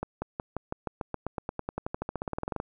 accelerating click train, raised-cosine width 1 ms, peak -17 dBFS, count 28, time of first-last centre 0.03-2.601 s, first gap 190 ms, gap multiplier 0.94, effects none

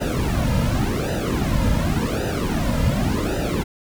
brown noise with flanger, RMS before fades -21 dBFS, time 0-3.64 s, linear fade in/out 20 ms, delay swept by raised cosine 0.9 to 2.7 ms, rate 0.89 Hz, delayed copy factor -1, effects none

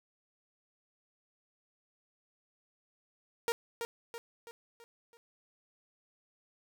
sawtooth tone with echo, 466.2 Hz, A#4, in tune, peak -25 dBFS, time 3.48-3.52 s, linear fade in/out 0 ms, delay 330 ms, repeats 5, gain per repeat -6 dB, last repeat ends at 5.17 s, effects none

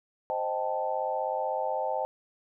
sine chord, A half-diminished seventh, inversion first, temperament equal, 523.3 / 622.3 / 784 / 880 Hz, C5 / Eb5 / G5 / A5, 0 / 0 / 0 / 0 cents, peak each -33 dBFS, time 0.3-2.05 s, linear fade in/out 0 ms, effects none

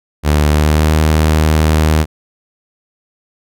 sawtooth tone with pitch glide, 74.7 to 77.83 Hz, D2 to D#2, +30 to +1 cents, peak -5 dBFS, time 0.23-2.06 s, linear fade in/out 50 ms, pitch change +71 cents, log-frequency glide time 0.45-0.92 s, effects none

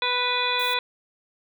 harmonic tone, 493.9 Hz, B4, in tune, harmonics 1 / 2 / 3 / 4 / 5 / 7 / 8, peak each -32 / -27 / -32 / -33 / -28 / -28 / -30 dBFS, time 0.02-0.79 s, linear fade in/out 2 ms
violet noise, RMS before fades -38 dBFS, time 0.59-0.74 s, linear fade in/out 5 ms
effects none

